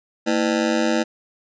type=ring-modulated tone; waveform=25% pulse; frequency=277.2 Hz; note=C#4; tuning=in tune; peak=-11 dBFS; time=0.26-1.04 s; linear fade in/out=20 ms; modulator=49.2 Hz; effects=resampled to 16000 Hz